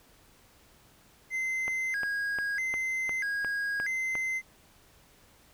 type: tone with vibrato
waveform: triangle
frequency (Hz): 1841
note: A#6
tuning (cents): -22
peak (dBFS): -27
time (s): 1.3-4.42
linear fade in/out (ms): 50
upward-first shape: square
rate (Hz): 0.78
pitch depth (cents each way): 200
type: click train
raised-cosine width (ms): 0.5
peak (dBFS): -22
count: 8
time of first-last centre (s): 1.68-4.153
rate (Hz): 2.83
effects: pink hiss -60 dBFS RMS until 5.53 s